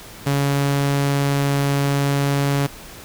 sawtooth tone, 140.6 Hz, C#3, 25 cents sharp, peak -13 dBFS, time 0.26-2.67 s, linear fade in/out 10 ms, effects pink hiss -39 dBFS RMS until 3.04 s

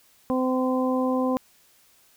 harmonic tone, 257.1 Hz, C4, 30 cents flat, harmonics 1 / 2 / 3 / 4, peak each -23 / -26 / -33 / -31 dBFS, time 0.3-1.37 s, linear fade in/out 0 ms, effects white hiss -59 dBFS RMS until 2.16 s

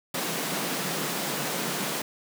pink high-pass noise, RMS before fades -30 dBFS, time 0.14-2.02 s, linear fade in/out 5 ms, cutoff 140 Hz, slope 96 dB/octave, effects none

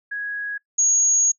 sine tone pair in turn, 1661.2 / 6632 Hz, G#6 / G#8, 0 / -3 cents, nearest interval 2 octaves, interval 2397 cents, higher second, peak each -25 / -15 dBFS, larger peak second, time 0.11-0.58 / 0.78-1.32 s, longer second, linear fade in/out 10 ms, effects noise-tail reverb RT60 0.1 s tail -21 dB re dry

